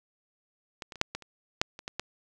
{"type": "clicks", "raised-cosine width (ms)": 0.2, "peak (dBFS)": [-20, -25, -27, -6, -17, -30, -6, -25, -18, -14], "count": 10, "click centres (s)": [0.822, 0.922, 0.957, 1.014, 1.15, 1.223, 1.615, 1.791, 1.879, 1.996], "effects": []}